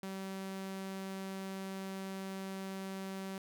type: tone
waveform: sawtooth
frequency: 192.2 Hz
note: G3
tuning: 34 cents flat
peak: -36 dBFS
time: 0.03-3.38 s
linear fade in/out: 2 ms
effects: none